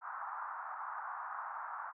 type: band-pass noise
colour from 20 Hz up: white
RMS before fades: -43 dBFS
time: 0.01-1.93 s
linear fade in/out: 50 ms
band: 800 to 1400 Hz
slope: 48 dB/octave
effects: none